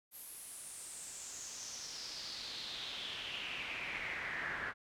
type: noise with band-pass filter sweep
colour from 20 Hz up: brown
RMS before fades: -44 dBFS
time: 0.11-4.74 s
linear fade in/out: 50 ms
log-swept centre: 12000 to 1600 Hz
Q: 4.7
effects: none